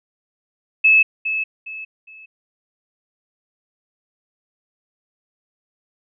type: tone with echo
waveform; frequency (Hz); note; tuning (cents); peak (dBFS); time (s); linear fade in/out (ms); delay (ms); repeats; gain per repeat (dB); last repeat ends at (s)
sine; 2601; E7; -24; -9; 0.84-1.03; 10; 410; 3; -10; 2.26
effects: none